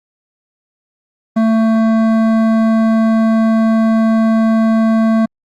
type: tone with hard clipping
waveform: triangle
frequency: 223.1 Hz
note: A3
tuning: 24 cents sharp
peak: -11 dBFS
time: 1.36-5.26 s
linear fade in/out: 10 ms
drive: 16 dB
effects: Opus 24 kbps